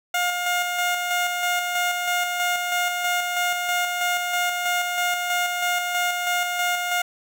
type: tone with tremolo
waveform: 15% pulse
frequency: 711 Hz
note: F5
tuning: 31 cents sharp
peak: -14 dBFS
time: 0.14-7.02 s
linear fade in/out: 5 ms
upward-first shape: square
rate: 3.1 Hz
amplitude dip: 35%
effects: none